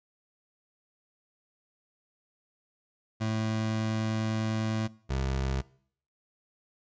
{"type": "tone pair in turn", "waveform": "25% pulse", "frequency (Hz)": [110, 66.52], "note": ["A2", "C2"], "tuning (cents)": [0, 29], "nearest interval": "major sixth", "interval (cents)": 871, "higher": "first", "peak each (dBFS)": -24, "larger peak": "neither", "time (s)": [[3.2, 4.88], [5.09, 5.62]], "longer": "first", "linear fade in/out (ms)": 20, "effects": ["noise-tail reverb RT60 0.6 s tail -22 dB re dry", "resampled to 16000 Hz"]}